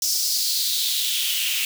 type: noise with high-pass filter sweep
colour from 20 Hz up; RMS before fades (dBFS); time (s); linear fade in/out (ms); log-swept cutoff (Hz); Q
white; -23; 0.02-1.65; 2; 5500 to 2600; 4.2
effects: none